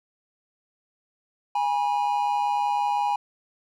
triangle tone pair together, 822.3 / 968 Hz, G#5 / B5, -17 / -35 cents, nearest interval minor third, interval 282 cents, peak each -21 / -25 dBFS, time 1.55-3.16 s, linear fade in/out 5 ms, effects none

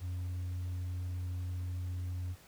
sine tone, 90 Hz, F#2, 47 cents flat, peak -32 dBFS, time 0-2.36 s, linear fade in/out 50 ms, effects tanh soft clip ceiling -34 dBFS + pink hiss -59 dBFS RMS until 2.47 s

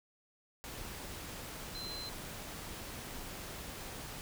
sine tone in noise, 4085 Hz, C8, 42 cents flat, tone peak -42 dBFS, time 1.75-2.09 s, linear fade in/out 0 ms, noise pink, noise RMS -45 dBFS, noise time 0.64-4.21 s, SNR 0 dB, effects none

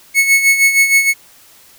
45% pulse tone with tremolo, 2200 Hz, C#7, 14 cents flat, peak -6 dBFS, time 0.14-1.14 s, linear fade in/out 50 ms, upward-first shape sine, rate 6.4 Hz, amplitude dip 65%, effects white hiss -45 dBFS RMS until 1.78 s

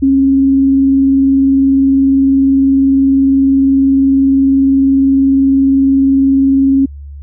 sine tone with vibrato, 271.4 Hz, C#4, 36 cents flat, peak -6 dBFS, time 0.02-6.86 s, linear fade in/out 10 ms, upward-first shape sine, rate 20 Hz, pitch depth 26 cents each way, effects added 71 Hz sine -26 dBFS peak until 7.22 s

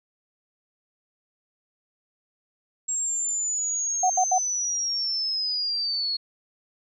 sine linear sweep, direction down, 7590 to 4311 Hz, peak -24 dBFS, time 2.88-6.17 s, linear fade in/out 10 ms
sine tone bursts, 740 Hz, F#5, in tune, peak -18 dBFS, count 3, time 4.03-4.383 s, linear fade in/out 5 ms, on 69 ms, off 73 ms
effects none

